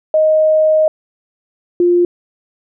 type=tone pair in turn; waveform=sine; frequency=624 / 350.9 Hz; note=D#5 / F4; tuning=+5 / +8 cents; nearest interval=minor seventh; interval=997 cents; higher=first; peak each=-8 dBFS; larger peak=neither; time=0.14-0.88 / 1.8-2.05 s; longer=first; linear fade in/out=2 ms; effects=none